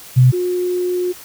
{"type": "tone pair in turn", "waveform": "sine", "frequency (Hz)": [127.1, 359.5], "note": ["C3", "F#4"], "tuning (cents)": [-50, -50], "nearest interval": "octave + tritone", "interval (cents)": 1800, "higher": "second", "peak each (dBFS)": [-6, -16], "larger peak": "first", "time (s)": [[0.16, 0.32], [0.32, 1.13]], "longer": "second", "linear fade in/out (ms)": 20, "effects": ["white hiss -38 dBFS RMS until 1.24 s"]}